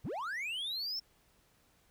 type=linear sweep; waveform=triangle; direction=up; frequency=58.8 to 5460 Hz; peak=-34 dBFS; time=0.04-1 s; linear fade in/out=10 ms; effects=pink hiss -69 dBFS RMS until 1.9 s